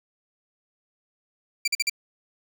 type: tone bursts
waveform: 20% pulse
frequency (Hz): 2349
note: D7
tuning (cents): 0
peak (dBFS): -16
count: 4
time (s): 1.65-1.897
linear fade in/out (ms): 5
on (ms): 28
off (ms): 45
effects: none